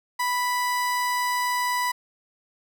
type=tone; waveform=30% pulse; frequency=987.8 Hz; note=B5; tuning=in tune; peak=-20 dBFS; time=0.19-1.92 s; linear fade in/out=10 ms; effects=none